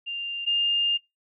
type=tone pair in turn; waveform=sine; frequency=2794 / 2812 Hz; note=F7 / F7; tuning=0 / +11 cents; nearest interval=unison; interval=11 cents; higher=second; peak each=-29 / -20 dBFS; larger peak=second; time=0.06-0.46 / 0.46-0.98 s; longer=second; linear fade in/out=20 ms; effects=noise-tail reverb RT60 0.2 s tail -25 dB re dry